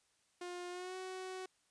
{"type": "tone with pitch glide", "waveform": "sawtooth", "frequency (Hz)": [355.2, 373.3], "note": ["F4", "F#4"], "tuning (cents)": [29, 15], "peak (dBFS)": -39, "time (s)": [0.41, 1.46], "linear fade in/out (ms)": 5, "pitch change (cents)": 86, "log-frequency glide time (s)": [0.7, 0.96], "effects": ["white hiss -75 dBFS RMS until 1.7 s", "resampled to 22050 Hz"]}